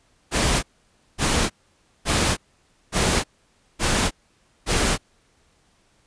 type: noise bursts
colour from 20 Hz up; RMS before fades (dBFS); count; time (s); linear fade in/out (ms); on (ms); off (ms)
pink; -20; 6; 0.31-4.98; 50; 320; 550
effects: pink hiss -62 dBFS RMS until 6.06 s + resampled to 22050 Hz